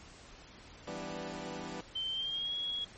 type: chord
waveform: 15% pulse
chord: E minor seventh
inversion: none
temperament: equal with one note detuned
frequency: 165.67 / 196 / 246.9 / 293.7 Hz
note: E3 / G3 / B3 / D4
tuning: +9 / 0 / 0 / 0 cents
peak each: -39 dBFS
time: 0.87-1.81 s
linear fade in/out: 5 ms
type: tone with pitch glide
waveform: sine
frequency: 3105 to 3328 Hz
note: G7 to G#7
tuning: -17 to +3 cents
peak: -33 dBFS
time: 1.95-2.85 s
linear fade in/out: 10 ms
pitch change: +120 cents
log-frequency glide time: 2.1-2.54 s
effects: pink hiss -54 dBFS RMS until 2.97 s + MP3 32 kbps